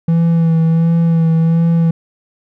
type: tone with vibrato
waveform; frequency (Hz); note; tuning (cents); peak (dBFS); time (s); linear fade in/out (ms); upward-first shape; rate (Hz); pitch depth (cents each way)
triangle; 165; E3; +2; -7; 0.08-1.91; 5; sine; 1.4; 25
effects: none